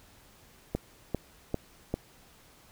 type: click train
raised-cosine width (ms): 2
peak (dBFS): -15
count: 4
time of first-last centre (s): 0.75-1.94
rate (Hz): 2.52
effects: pink hiss -58 dBFS RMS until 2.71 s